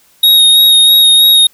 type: tone with vibrato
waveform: square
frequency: 3750 Hz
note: A#7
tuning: 10 cents sharp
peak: -4 dBFS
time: 0.23-1.47 s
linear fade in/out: 5 ms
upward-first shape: sine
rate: 3.1 Hz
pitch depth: 17 cents each way
effects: white hiss -49 dBFS RMS until 1.53 s